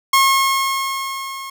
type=tone with level ramp; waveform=sawtooth; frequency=1082 Hz; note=C#6; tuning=42 cents flat; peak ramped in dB=-6 to -25 dBFS; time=0.13-1.5 s; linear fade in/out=5 ms; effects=none